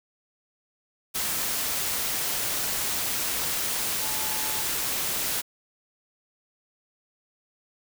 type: tone in noise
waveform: sine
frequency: 866 Hz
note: A5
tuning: 28 cents flat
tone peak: -39 dBFS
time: 4-4.64 s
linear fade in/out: 20 ms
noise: white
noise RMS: -28 dBFS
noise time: 1.14-5.42 s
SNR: -14 dB
effects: none